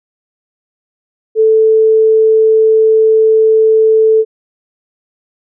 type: tone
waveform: sine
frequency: 440 Hz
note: A4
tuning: in tune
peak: -5 dBFS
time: 1.35-4.25 s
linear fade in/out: 50 ms
effects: none